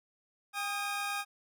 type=tone pair together; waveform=20% pulse; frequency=805.4 / 1242 Hz; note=G5 / D#6; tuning=+47 / -3 cents; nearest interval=perfect fifth; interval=750 cents; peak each=-31 / -31 dBFS; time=0.53-1.25 s; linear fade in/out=50 ms; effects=none